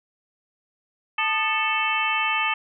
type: harmonic tone with a mistuned harmonic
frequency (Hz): 440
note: A4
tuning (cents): 0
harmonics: 2 / 3 / 4 / 5 / 6 / 7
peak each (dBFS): -28 / -27 / -31 / -28 / -25 / -31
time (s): 1.18-2.54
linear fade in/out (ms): 5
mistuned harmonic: 3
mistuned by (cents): -130
effects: none